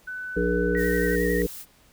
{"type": "tone with pitch glide", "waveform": "sine", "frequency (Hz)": [1500, 1531.5], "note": ["F#6", "G6"], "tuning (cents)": [23, -41], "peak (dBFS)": -31, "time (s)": [0.07, 1.16], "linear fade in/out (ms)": 10, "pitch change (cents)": 36, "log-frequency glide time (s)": [0.76, 1.02]}
{"type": "harmonic tone", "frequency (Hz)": 59.5, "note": "A#1", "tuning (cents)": 36, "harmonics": [1, 3, 5, 7, 8], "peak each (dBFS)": [-29, -28, -29, -26, -26], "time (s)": [0.36, 1.47], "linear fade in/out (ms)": 10}
{"type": "tone with vibrato", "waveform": "sine", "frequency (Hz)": 1879, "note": "A#6", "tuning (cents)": 13, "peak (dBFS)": -29, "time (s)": [0.75, 1.42], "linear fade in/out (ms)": 0, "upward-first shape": "sine", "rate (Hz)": 11, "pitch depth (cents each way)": 35}
{"type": "noise", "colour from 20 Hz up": "blue", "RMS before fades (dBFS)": -39, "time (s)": [0.76, 1.66], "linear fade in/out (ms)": 50}
{"effects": ["pink hiss -58 dBFS RMS until 1.92 s"]}